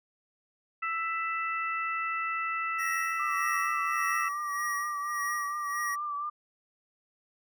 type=harmonic tone; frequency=662 Hz; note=E5; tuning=7 cents sharp; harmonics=2 / 3 / 4; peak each=-31 / -35 / -37 dBFS; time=0.82-4.29 s; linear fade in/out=10 ms
type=tone with tremolo; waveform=square; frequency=1899 Hz; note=A#6; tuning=32 cents sharp; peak=-32 dBFS; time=2.78-5.96 s; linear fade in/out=20 ms; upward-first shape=sine; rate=1.7 Hz; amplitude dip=75%
type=tone with vibrato; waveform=sine; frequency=1175 Hz; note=D6; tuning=1 cent sharp; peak=-31 dBFS; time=3.19-6.3 s; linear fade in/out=10 ms; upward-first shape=triangle; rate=4.3 Hz; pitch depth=47 cents each way
effects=none

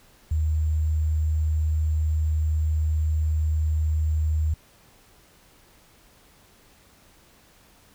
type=tone with sample-and-hold; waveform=sine; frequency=77.78 Hz; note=D#2; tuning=in tune; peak=-20 dBFS; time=0.31-4.54 s; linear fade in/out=5 ms; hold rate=7350 Hz; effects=pink hiss -56 dBFS RMS until 7.94 s

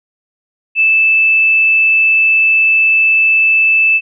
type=tone; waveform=sine; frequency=2632 Hz; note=E7; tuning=3 cents flat; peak=-7 dBFS; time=0.75-4.01 s; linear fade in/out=50 ms; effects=none

